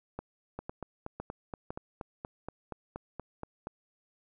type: two click trains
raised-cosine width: 1 ms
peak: -23 / -24 dBFS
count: 4 / 14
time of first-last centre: 0.19-1.705 / 0.59-3.671 s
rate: 1.98 / 4.22 Hz
effects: none